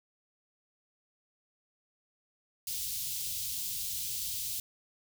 white band-stop noise, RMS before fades -36 dBFS, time 2.67-4.6 s, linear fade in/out 2 ms, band 140 to 3200 Hz, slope 24 dB/octave, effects none

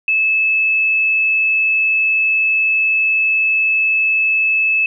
sine tone, 2608 Hz, E7, 19 cents flat, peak -12 dBFS, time 0.08-4.86 s, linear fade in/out 2 ms, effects none

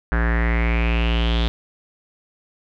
square tone with low-pass filter sweep, 57.6 Hz, A#1, 20 cents flat, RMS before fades -19 dBFS, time 0.12-1.48 s, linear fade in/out 0 ms, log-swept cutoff 1600 to 3600 Hz, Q 6.2, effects none

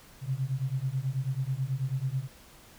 sine beating tone pair, 128.1 / 137.3 Hz, C3 / C#3, -36 / -16 cents, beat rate 9.2 Hz, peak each -31 dBFS, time 0.21-2.28 s, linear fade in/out 50 ms, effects pink hiss -54 dBFS RMS until 2.78 s

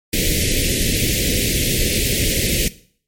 pink band-stop noise, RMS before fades -18 dBFS, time 0.13-2.68 s, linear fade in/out 2 ms, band 540 to 2000 Hz, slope 48 dB/octave, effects noise-tail reverb RT60 0.5 s tail -17 dB re dry + MP3 64 kbps

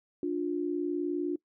sine tone pair together, 294.7 / 354.5 Hz, D4 / F4, +6 / +26 cents, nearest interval minor third, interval 320 cents, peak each -31 / -31 dBFS, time 0.23-1.36 s, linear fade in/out 2 ms, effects noise-tail reverb RT60 0.1 s tail -22 dB re dry

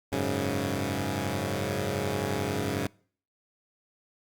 10% pulse chord, F# suspended second, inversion none, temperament equal, 92.5 / 103.83 / 138.59 Hz, F#2 / G#2 / C#3, 0 / 0 / 0 cents, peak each -24 dBFS, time 0.12-2.87 s, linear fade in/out 5 ms, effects noise-tail reverb RT60 0.5 s tail -25 dB re dry + Opus 48 kbps

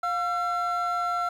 triangle tone pair together, 707.3 / 1353 Hz, F5 / E6, +22 / +45 cents, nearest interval major seventh, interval 1123 cents, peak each -26 / -24 dBFS, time 0.03-1.29 s, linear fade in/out 5 ms, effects tanh soft clip ceiling -17 dBFS + 10-bit

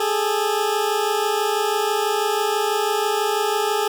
20% pulse tone pair together, 408.2 / 434.3 Hz, G#4 / A4, -30 / -23 cents, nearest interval minor second, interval 107 cents, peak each -17 dBFS, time 0-3.88 s, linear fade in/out 5 ms, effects none

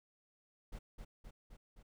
brown noise with echo, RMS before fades -45 dBFS, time 0.72-0.79 s, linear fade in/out 10 ms, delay 260 ms, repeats 4, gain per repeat -3 dB, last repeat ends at 1.83 s, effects none

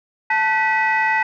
sine tone cluster, 881 / 1514 / 1951 / 2533 Hz, A5 / F#6 / B6 / D#7, +2 / +39 / -22 / +30 cents, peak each -18 / -24 / -18 / -27 dBFS, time 0.3-1.23 s, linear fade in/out 5 ms, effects tanh soft clip ceiling -8 dBFS

